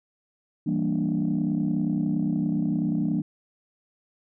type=chord; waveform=sine; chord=E half-diminished seventh; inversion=none; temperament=equal with one note detuned; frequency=165.48 / 196 / 233.1 / 293.7 Hz; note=E3 / G3 / Bb3 / D4; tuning=+7 / 0 / 0 / 0 cents; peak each=-27 dBFS; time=0.66-3.22 s; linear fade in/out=10 ms; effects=tanh soft clip ceiling -16 dBFS